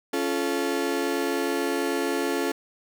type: chord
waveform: 35% pulse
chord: Db augmented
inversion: none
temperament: just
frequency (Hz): 277.2 / 346.5 / 433.1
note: Db4 / F4 / A4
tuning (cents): 0 / -14 / -27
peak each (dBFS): -27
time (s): 0.13-2.52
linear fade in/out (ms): 5
effects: none